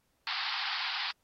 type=band-pass noise; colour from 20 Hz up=white; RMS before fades=-35 dBFS; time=0.27-1.11 s; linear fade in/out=0 ms; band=760 to 4900 Hz; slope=96 dB/octave; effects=pink hiss -75 dBFS RMS until 1.23 s + AAC 48 kbps